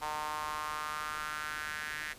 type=tone with high-pass filter sweep; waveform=sawtooth; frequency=152.1 Hz; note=D#3; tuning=39 cents flat; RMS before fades=-38 dBFS; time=0.01-2.14 s; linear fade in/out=20 ms; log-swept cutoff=890 to 1800 Hz; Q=4; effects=pink hiss -53 dBFS RMS until 2.18 s + resampled to 32000 Hz